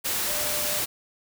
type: tone in noise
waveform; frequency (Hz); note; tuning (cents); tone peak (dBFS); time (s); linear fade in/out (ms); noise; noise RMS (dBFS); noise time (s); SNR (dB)
sine; 596; D5; +25; -35; 0.27-0.81; 20; white; -27; 0.04-0.86; -11
effects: none